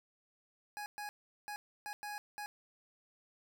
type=tone bursts at uneven times; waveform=25% pulse; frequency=830.6 Hz; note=G#5; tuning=in tune; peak=-37 dBFS; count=6; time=0.77-0.86 / 0.98-1.09 / 1.48-1.56 / 1.86-1.93 / 2.03-2.18 / 2.38-2.46 s; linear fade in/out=0 ms; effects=none